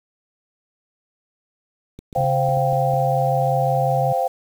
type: clicks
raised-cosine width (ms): 3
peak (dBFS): -24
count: 9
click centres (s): 1.99 / 2.128 / 2.162 / 2.207 / 2.241 / 2.488 / 2.573 / 2.73 / 2.937
type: chord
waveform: sine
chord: C suspended fourth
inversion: none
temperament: equal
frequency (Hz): 523.3 / 698.5 / 784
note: C5 / F5 / G5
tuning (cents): 0 / 0 / 0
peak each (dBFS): -22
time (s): 2.15-4.28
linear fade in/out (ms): 10
type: tone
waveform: sine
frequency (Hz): 137.1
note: C#3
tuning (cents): -19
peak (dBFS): -21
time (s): 2.17-4.13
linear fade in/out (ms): 10
effects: 7-bit